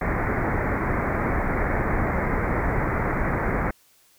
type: low-pass noise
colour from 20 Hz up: pink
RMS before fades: -24 dBFS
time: 0.01-3.71 s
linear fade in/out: 5 ms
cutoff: 2200 Hz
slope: 96 dB/octave
effects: white hiss -59 dBFS RMS until 4.18 s